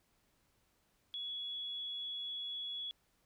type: tone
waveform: sine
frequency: 3374 Hz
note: G#7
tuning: 27 cents sharp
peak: -39 dBFS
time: 1.14-2.91 s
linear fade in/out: 0 ms
effects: pink hiss -75 dBFS RMS until 3.25 s